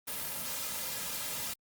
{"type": "noise with comb filter", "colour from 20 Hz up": "white", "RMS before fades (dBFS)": -37, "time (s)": [0.07, 1.54], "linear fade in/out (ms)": 10, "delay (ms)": 2.7, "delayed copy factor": -0.55, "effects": ["Opus 32 kbps"]}